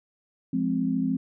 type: chord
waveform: sine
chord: F minor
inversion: none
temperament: equal with one note detuned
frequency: 174.61 / 208.9 / 261.6 Hz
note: F3 / Ab3 / C4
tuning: 0 / +10 / 0 cents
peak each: -29 / -29 / -25 dBFS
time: 0.53-1.17 s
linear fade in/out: 5 ms
effects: none